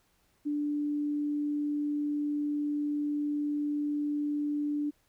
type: tone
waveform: sine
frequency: 293.7 Hz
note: D4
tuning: in tune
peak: -28 dBFS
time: 0.45-4.91 s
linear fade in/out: 20 ms
effects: pink hiss -70 dBFS RMS until 5.08 s